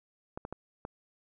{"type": "clicks", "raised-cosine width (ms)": 1, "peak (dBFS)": -24, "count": 4, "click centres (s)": [0.375, 0.451, 0.526, 0.851], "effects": []}